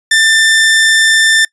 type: tone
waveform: sawtooth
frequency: 1784 Hz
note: A6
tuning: 23 cents sharp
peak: -3 dBFS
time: 0.11-1.45 s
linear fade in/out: 5 ms
effects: noise-tail reverb RT60 0.1 s tail -24 dB re dry + resampled to 24000 Hz